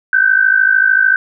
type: tone pair together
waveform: sine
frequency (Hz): 1514.6 / 1568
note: F#6 / G6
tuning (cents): +40 / 0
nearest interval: minor second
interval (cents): 60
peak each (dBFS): -11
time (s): 0.13-1.16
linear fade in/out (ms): 2
effects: none